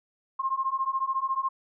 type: beating tone pair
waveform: sine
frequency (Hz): 1058 / 1072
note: C6 / C6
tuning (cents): +19 / +42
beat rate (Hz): 14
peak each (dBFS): -29 / -28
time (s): 0.39-1.49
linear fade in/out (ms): 10
effects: none